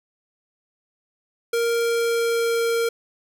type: tone with pitch glide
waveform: square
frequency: 466.2 to 463 Hz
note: A#4 to A#4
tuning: 0 to -12 cents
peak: -20 dBFS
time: 1.53-2.89 s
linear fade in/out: 5 ms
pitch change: -12 cents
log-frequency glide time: 1.74-2.65 s
effects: none